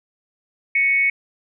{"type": "tone with amplitude modulation", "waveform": "sine", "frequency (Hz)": 2217, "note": "C#7", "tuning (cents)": 0, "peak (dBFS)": -12, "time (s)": [0.75, 1.1], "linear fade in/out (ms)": 5, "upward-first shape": "sine", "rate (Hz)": 299, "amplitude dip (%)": 55, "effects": []}